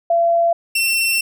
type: tone pair in turn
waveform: sine / sawtooth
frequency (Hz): 679 / 2704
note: F5 / E7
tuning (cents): -49 / +43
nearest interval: 2 octaves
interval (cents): 2392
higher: second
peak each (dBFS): -12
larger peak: neither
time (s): 0.1-0.53 / 0.75-1.21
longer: second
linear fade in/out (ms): 5
effects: none